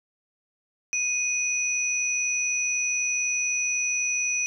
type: tone pair together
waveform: sine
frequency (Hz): 2489 / 5916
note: D#7 / F#8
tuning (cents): 0 / -1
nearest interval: octave + minor third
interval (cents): 1499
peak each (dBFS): -26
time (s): 0.93-4.46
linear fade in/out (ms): 0
effects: none